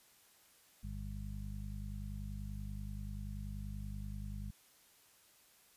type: harmonic tone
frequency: 50.4 Hz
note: G1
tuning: 49 cents sharp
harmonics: 1 / 2 / 3 / 4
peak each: -43 / -46 / -51 / -49 dBFS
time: 0.83-4.51 s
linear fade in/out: 10 ms
effects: white hiss -66 dBFS RMS until 5.76 s + resampled to 32000 Hz